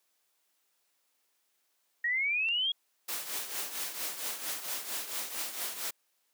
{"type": "exponential sweep", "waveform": "sine", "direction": "up", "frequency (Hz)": [1864.7, 3322], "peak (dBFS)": -27, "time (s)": [2.04, 2.72], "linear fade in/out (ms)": 5}
{"type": "click", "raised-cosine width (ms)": 0.2, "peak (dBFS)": -31, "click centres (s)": 2.487}
{"type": "noise with tremolo", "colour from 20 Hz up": "white", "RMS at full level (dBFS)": -34, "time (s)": [3.08, 5.91], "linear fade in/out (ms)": 10, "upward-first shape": "triangle", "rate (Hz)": 4.4, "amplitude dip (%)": 70}
{"effects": ["white hiss -75 dBFS RMS until 6.33 s", "high-pass 300 Hz 12 dB/octave"]}